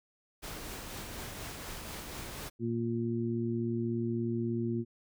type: noise with tremolo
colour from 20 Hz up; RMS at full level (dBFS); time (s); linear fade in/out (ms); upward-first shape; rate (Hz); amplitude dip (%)
pink; -41; 0.42-2.5; 20; triangle; 4.1; 30
type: harmonic tone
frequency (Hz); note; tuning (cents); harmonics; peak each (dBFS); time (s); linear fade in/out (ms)
116.54; A#2; 0; 1 / 2 / 3; -35 / -33 / -35; 2.59-4.85; 50
effects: none